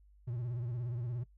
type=tone with vibrato; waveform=triangle; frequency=120.3 Hz; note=B2; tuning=45 cents flat; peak=-33 dBFS; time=0.27-1.24 s; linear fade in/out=10 ms; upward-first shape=sine; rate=17 Hz; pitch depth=93 cents each way; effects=noise-tail reverb RT60 0.1 s tail -20 dB re dry + added 50 Hz sine -59 dBFS peak until 1.37 s